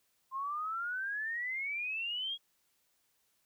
sine exponential sweep, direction up, 1046.5 to 3322 Hz, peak -34 dBFS, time 0.31-2.38 s, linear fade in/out 50 ms, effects white hiss -75 dBFS RMS until 3.45 s

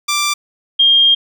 10% pulse / sine tone pair in turn, 1178 / 3217 Hz, D6 / G7, +5 / +44 cents, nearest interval octave + perfect fourth, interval 1739 cents, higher second, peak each -6 / -7 dBFS, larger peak first, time 0.08-0.34 / 0.79-1.15 s, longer second, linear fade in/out 10 ms, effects none

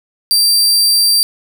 sawtooth tone, 4699 Hz, D8, in tune, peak -6 dBFS, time 0.31-1.23 s, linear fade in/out 0 ms, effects none

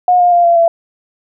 sine tone with pitch steps, 721 / 708.6 / 696.4 / 684.5 / 672.7 Hz, F#5 / F5 / F5 / F5 / E5, -45 / +25 / -5 / -35 / +35 cents, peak -6 dBFS, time 0.08-0.68 s, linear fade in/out 2 ms, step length 120 ms, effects none

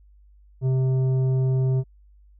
triangle tone with tanh clipping, 130.7 Hz, C3, 1 cent flat, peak -20 dBFS, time 0.61-1.84 s, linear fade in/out 50 ms, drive 13 dB, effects added 50 Hz sine -50 dBFS peak until 2.39 s

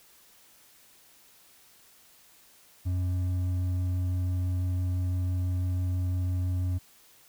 triangle tone with hard clipping, 90.6 Hz, F#2, 36 cents flat, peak -27 dBFS, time 2.85-6.79 s, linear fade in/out 20 ms, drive 8 dB, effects white hiss -58 dBFS RMS until 7.28 s

